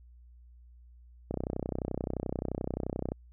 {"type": "click train", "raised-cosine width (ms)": 2, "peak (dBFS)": -19, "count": 58, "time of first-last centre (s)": [1.31, 3.12], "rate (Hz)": 31.5, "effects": ["added 60 Hz sine -52 dBFS peak until 3.32 s"]}